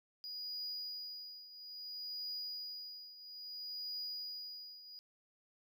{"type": "tone with tremolo", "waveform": "triangle", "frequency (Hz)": 4906, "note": "D#8", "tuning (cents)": -25, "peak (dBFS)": -38, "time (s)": [0.24, 4.99], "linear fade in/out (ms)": 0, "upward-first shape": "triangle", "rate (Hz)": 0.6, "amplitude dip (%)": 80, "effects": []}